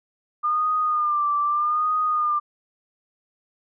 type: tone with vibrato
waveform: sine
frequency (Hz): 1206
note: D6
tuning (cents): +46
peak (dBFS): -19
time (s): 0.43-2.4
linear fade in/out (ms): 20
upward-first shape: sine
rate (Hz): 0.81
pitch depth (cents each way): 54
effects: none